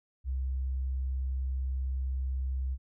sine tone, 65.41 Hz, C2, in tune, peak -29 dBFS, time 0.24-2.78 s, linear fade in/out 50 ms, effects none

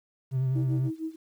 triangle tone with vibrato, 130.81 Hz, C3, in tune, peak -21 dBFS, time 0.31-0.91 s, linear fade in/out 50 ms, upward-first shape triangle, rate 9.9 Hz, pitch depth 40 cents each way
sine tone with tremolo, 320 Hz, D#4, 49 cents sharp, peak -28 dBFS, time 0.55-1.16 s, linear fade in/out 10 ms, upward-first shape sine, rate 6.5 Hz, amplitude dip 90%
effects tanh soft clip ceiling -18 dBFS + 10-bit

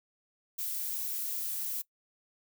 violet noise, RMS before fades -35 dBFS, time 0.58-1.82 s, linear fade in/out 10 ms, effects noise-tail reverb RT60 0.1 s tail -21 dB re dry

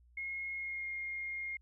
sine tone with pitch glide, 2157 to 2132 Hz, C#7 to C7, -48 to +32 cents, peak -37 dBFS, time 0.17-1.57 s, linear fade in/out 5 ms, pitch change -20 cents, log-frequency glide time 0.56-0.87 s, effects added 60 Hz sine -61 dBFS peak until 1.61 s

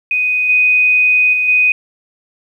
sine tone with level steps, 2495 Hz, D#7, 4 cents sharp, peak -12 / -8 / -12 / -8 dBFS, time 0.11-1.72 s, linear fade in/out 2 ms, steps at 0.49 / 1.33 / 1.48 s, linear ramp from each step 5 ms, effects 8-bit

